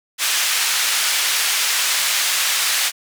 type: band-pass noise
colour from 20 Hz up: pink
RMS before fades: -19 dBFS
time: 0.18-2.92 s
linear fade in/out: 50 ms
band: 1900 to 12000 Hz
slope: 12 dB/octave
effects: none